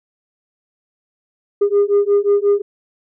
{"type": "beating tone pair", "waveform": "sine", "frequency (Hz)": [403.3, 408.9], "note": ["G4", "G#4"], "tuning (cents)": [49, -27], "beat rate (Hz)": 5.6, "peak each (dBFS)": -13, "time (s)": [1.61, 2.62], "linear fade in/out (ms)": 10, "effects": ["tanh soft clip ceiling -8 dBFS"]}